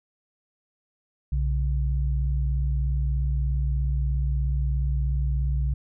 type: tone pair together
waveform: sine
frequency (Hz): 61.74 / 138.6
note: B1 / C#3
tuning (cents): 0 / 0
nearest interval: octave + major second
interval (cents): 1400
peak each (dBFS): -22 / -29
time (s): 1.32-5.74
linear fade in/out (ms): 5
effects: none